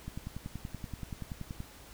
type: click train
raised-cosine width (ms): 5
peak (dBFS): -26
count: 17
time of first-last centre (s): 0.08-1.604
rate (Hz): 10.5
effects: added 60 Hz sine -57 dBFS peak until 1.93 s + pink hiss -53 dBFS RMS until 1.93 s

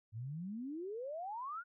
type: exponential sweep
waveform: sine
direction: up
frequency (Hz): 103.83 to 1481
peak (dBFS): -40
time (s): 0.12-1.64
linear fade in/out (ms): 50
effects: none

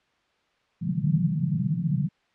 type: band-pass noise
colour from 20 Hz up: pink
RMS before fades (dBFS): -25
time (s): 0.81-2.09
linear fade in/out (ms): 20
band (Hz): 140 to 180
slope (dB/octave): 48
effects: white hiss -67 dBFS RMS until 2.34 s + low-pass 3000 Hz 12 dB/octave

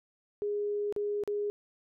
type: tone with dropouts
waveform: sine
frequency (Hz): 412.6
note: G#4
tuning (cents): -11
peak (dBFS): -29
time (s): 0.42-1.5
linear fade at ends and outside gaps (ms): 0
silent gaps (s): 0.925-0.963 / 1.237-1.276
effects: none

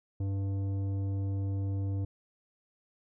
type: tone with tanh clipping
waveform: sine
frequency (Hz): 98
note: G2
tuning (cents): 0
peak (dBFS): -31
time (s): 0.2-2.05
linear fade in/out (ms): 5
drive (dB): 11
effects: none

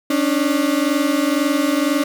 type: tone pair together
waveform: 35% pulse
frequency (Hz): 277.2 / 299.2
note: C#4 / D4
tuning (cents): 0 / +32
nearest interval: minor second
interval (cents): 132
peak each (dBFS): -17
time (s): 0.1-2.04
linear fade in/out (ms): 5
effects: none

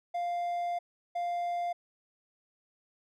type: tone bursts at uneven times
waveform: triangle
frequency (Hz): 698.5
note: F5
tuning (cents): 0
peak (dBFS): -28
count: 2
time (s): 0.14-0.79 / 1.15-1.73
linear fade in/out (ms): 10
effects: none

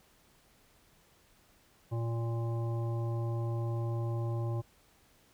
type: harmonic tone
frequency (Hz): 115.9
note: A#2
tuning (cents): -10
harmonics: 1 / 3 / 5 / 7 / 9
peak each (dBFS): -31 / -41 / -45 / -48 / -50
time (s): 1.91-4.62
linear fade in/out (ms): 20
effects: pink hiss -65 dBFS RMS until 5.33 s

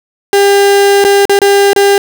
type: tone with dropouts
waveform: 35% pulse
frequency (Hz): 400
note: G4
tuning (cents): +35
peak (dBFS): -3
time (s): 0.33-1.98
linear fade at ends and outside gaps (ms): 1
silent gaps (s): 1.041-1.048 / 1.254-1.295 / 1.39-1.417 / 1.732-1.762
effects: none

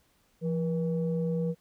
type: tone pair together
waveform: sine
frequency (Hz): 170 / 480.8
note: F3 / B4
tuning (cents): -46 / -46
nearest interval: octave + tritone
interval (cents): 1800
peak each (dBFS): -27 / -31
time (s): 0.41-1.55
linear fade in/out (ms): 50
effects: tanh soft clip ceiling -19 dBFS + pink hiss -68 dBFS RMS until 1.6 s

